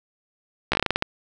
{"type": "slowing click train", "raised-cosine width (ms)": 0.3, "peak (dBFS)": -4, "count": 10, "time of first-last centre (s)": [0.72, 1.024], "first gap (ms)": 14, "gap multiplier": 1.21, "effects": []}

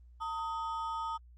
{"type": "ring-modulated tone", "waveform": "triangle", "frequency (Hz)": 1082, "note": "C#6", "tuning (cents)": -42, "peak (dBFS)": -29, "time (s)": [0.2, 1.18], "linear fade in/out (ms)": 20, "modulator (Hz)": 175, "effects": ["added 60 Hz sine -53 dBFS peak until 1.37 s", "Opus 24 kbps"]}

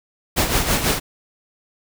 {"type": "noise with tremolo", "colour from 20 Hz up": "pink", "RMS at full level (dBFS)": -17, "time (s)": [0.36, 1], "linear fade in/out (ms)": 20, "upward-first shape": "sine", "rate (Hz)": 6.1, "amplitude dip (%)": 60, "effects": []}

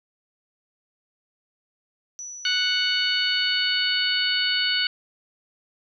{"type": "tone with exponential decay", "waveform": "sine", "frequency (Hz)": 5920, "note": "F#8", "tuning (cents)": 0, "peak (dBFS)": -32, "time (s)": [2.19, 4.26], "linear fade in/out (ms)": 0, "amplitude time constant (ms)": 450}
{"type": "harmonic tone", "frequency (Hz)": 740, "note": "F#5", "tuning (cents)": 0, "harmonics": [2, 3, 4, 5, 6], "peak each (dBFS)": [-27, -30, -24, -32, -26], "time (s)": [2.45, 4.87], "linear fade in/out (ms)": 2}
{"effects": []}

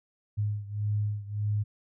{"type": "beating tone pair", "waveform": "sine", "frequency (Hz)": [103.83, 105.53], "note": ["G#2", "G#2"], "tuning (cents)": [0, 28], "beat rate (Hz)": 1.7, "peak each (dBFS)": [-29, -32], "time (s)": [0.37, 1.64], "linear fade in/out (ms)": 20, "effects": []}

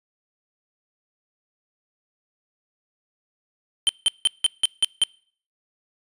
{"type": "tone bursts", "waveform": "square", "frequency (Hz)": 3100, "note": "G7", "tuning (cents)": -20, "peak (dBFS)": -15, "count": 7, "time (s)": [3.87, 5.037], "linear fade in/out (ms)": 0, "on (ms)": 21, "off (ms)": 170, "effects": ["noise-tail reverb RT60 0.5 s tail -26 dB re dry", "resampled to 32000 Hz"]}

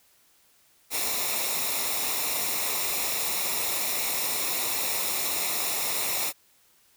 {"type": "noise with comb filter", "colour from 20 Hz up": "white", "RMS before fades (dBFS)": -28, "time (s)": [0.9, 6.33], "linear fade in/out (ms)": 50, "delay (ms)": 0.64, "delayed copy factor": -0.65, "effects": ["white hiss -62 dBFS RMS until 6.96 s"]}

